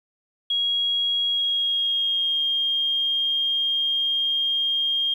sine tone with pitch glide, 3300 to 3221 Hz, G#7 to G7, -12 to +46 cents, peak -20 dBFS, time 0.5-5.14 s, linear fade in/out 5 ms, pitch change -42 cents, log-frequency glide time 1.32-2.46 s, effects 9-bit

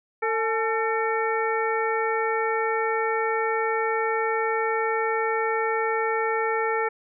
harmonic tone with a mistuned harmonic, 450 Hz, A4, 39 cents sharp, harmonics 1 / 2 / 3 / 4 / 5, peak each -25 / -28 / -30 / -31 / -32 dBFS, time 0.22-6.89 s, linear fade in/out 10 ms, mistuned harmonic 2, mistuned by -76 cents, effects none

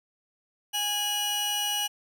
sawtooth tone pair together, 824 / 2925 Hz, G#5 / F#7, -14 / -21 cents, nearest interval octave + minor seventh, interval 2193 cents, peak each -29 / -24 dBFS, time 0.73-1.88 s, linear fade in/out 20 ms, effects none

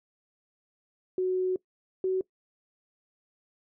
sine tone pair in turn, 370 / 375.2 Hz, F#4 / F#4, 0 / +24 cents, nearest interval unison, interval 24 cents, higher second, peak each -24 dBFS, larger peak neither, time 1.18-1.56 / 2.04-2.21 s, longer first, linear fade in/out 2 ms, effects noise-tail reverb RT60 0.1 s tail -21 dB re dry

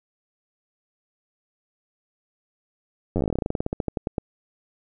slowing click train, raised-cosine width 2 ms, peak -11 dBFS, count 25, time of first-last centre 3.16-4.182 s, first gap 10 ms, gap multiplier 1.11, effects none

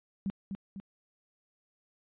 sine tone with echo, 196 Hz, G3, in tune, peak -29 dBFS, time 0.26-0.3 s, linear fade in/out 0 ms, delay 250 ms, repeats 2, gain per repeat -5 dB, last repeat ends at 0.8 s, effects resampled to 8000 Hz

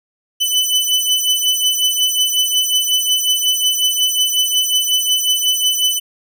sawtooth beating tone pair, 3000 / 3005.5 Hz, F#7 / F#7, +23 / +26 cents, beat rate 5.5 Hz, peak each -13 / -14 dBFS, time 0.4-6 s, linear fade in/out 20 ms, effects none

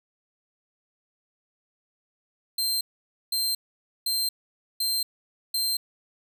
sawtooth tone bursts, 4150 Hz, C8, 15 cents flat, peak -21 dBFS, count 5, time 2.58-5.77 s, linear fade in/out 5 ms, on 230 ms, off 510 ms, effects none

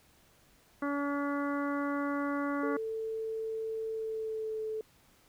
harmonic tone, 284.6 Hz, C#4, 46 cents sharp, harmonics 1 / 2 / 3 / 4 / 5 / 6 / 7, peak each -32 / -38 / -45 / -38 / -41 / -49 / -48 dBFS, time 0.82-2.77 s, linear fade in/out 5 ms
sine tone with pitch glide, 444 to 436.4 Hz, A4 to A4, +16 to -14 cents, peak -33 dBFS, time 2.63-4.81 s, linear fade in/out 2 ms, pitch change -30 cents, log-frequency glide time 3.89-4.62 s
effects pink hiss -64 dBFS RMS until 5.28 s

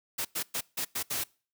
white noise bursts at uneven times, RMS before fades -32 dBFS, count 6, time 0.18-0.25 / 0.35-0.43 / 0.54-0.61 / 0.77-0.85 / 0.95-1.03 / 1.1-1.24 s, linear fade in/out 10 ms, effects noise-tail reverb RT60 0.4 s tail -25 dB re dry + high-pass 80 Hz 12 dB/octave

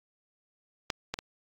clicks, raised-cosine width 0.2 ms, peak -11 / -14 / -18 dBFS, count 3, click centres 0.902 / 1.14 / 1.189 s, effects AAC 48 kbps

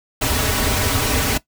pink noise with comb filter, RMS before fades -19 dBFS, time 0.21-1.38 s, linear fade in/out 10 ms, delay 5.7 ms, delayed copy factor -1, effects noise-tail reverb RT60 0.1 s tail -17 dB re dry

